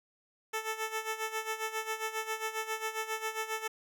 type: tone with tremolo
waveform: 10% pulse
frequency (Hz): 440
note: A4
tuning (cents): 0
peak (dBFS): -23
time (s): 0.53-3.68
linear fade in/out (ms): 10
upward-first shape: sine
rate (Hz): 7.4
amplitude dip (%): 75
effects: none